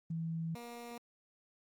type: tone pair in turn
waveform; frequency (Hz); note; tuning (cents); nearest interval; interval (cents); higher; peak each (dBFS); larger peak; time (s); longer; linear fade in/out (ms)
sine / 15% pulse; 163.8 / 237.5; E3 / A#3; -11 / +33; tritone; 644; second; -35 / -38; first; 0.1-0.55 / 0.55-0.98; first; 5
effects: Opus 32 kbps